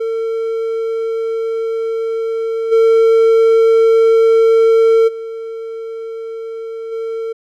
triangle tone with level steps, 451.8 Hz, A4, 46 cents sharp, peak -14 / -5 / -21 / -17 dBFS, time 0-7.33 s, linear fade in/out 10 ms, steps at 2.71 / 5.07 / 6.91 s, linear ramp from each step 20 ms, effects none

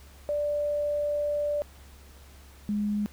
sine tone pair in turn, 587.3 / 207.6 Hz, D5 / G#3, 0 / 0 cents, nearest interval octave + tritone, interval 1800 cents, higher first, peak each -25 dBFS, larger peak neither, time 0.29-1.62 / 2.69-3.06 s, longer first, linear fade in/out 0 ms, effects added 69 Hz sine -49 dBFS peak until 3.12 s + pink hiss -55 dBFS RMS until 3.12 s

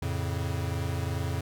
square chord, F augmented, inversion none, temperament equal, 87.31 / 110 / 138.59 Hz, F2 / A2 / C#3, 0 / 0 / 0 cents, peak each -32 / -35 / -35 dBFS, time 0.02-1.41 s, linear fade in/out 5 ms, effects none

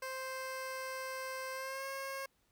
15% pulse tone with pitch glide, 523.3 to 541.4 Hz, C5 to C#5, 0 to -41 cents, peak -33 dBFS, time 0.02-2.26 s, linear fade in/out 5 ms, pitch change +59 cents, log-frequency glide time 1.53-1.86 s, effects pink hiss -75 dBFS RMS until 2.51 s

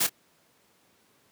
white noise with echo, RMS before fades -24 dBFS, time 0-0.07 s, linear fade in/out 10 ms, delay 26 ms, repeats 1, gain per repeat -13 dB, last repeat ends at 0.096 s, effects pink hiss -64 dBFS RMS until 1.31 s + high-pass 150 Hz 12 dB/octave

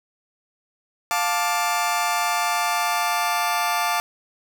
sawtooth chord, D minor, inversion first, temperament just, 704.8 / 881 / 1174.7 Hz, F5 / A5 / D6, +16 / +2 / 0 cents, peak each -21 dBFS, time 1.11-4 s, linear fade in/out 0 ms, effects none

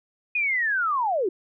sine linear sweep, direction down, 2500 to 337 Hz, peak -21 dBFS, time 0.35-1.29 s, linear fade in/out 5 ms, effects none

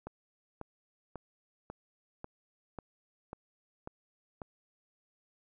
click train, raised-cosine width 1 ms, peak -27 dBFS, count 9, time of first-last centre 0.07-4.418 s, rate 1.84 Hz, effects none

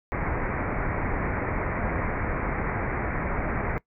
pink low-pass noise, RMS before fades -28 dBFS, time 0.12-3.78 s, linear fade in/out 0 ms, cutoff 2300 Hz, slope 96 dB/octave, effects noise-tail reverb RT60 0.1 s tail -20 dB re dry

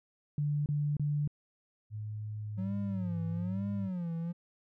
sine tone bursts, 146.83 Hz, D3, in tune, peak -28 dBFS, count 3, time 0.38-1.276 s, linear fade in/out 2 ms, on 280 ms, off 28 ms
sine tone with pitch glide, 106.6 to 103.33 Hz, G#2 to G#2, +46 to -8 cents, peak -36 dBFS, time 1.9-3.9 s, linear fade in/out 50 ms, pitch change -54 cents, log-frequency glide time 2.36-2.88 s
triangle tone with vibrato, 182.5 Hz, F#3, 24 cents flat, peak -31 dBFS, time 2.57-4.33 s, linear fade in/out 20 ms, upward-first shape sine, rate 1.1 Hz, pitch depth 170 cents each way
effects none

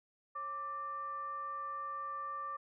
sine tone with frequency modulation, 1173 Hz, D6, 2 cents flat, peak -38 dBFS, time 0.35-2.57 s, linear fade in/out 10 ms, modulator 628 Hz, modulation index 0.34, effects none

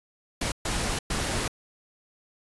pink noise bursts at uneven times, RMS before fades -28 dBFS, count 3, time 0.41-0.52 / 0.65-0.99 / 1.1-1.48 s, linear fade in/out 5 ms, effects resampled to 24000 Hz

